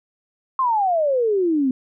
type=exponential sweep; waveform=sine; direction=down; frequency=1080 to 251.2 Hz; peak=-16 dBFS; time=0.59-1.71 s; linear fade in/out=2 ms; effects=none